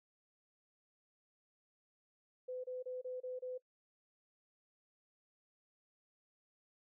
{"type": "tone bursts", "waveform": "sine", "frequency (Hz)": 506, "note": "B4", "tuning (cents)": 42, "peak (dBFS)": -40, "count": 6, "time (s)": [2.48, 3.58], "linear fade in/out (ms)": 10, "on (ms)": 160, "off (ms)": 28, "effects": ["noise-tail reverb RT60 0.1 s tail -21 dB re dry"]}